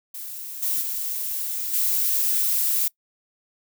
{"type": "noise with level steps", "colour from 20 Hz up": "violet", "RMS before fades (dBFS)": [-35, -24, -28, -22], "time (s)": [0.14, 2.88], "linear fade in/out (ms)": 5, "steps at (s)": [0.62, 0.81, 1.73], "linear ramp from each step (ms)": 10, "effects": ["noise-tail reverb RT60 0.1 s tail -22 dB re dry"]}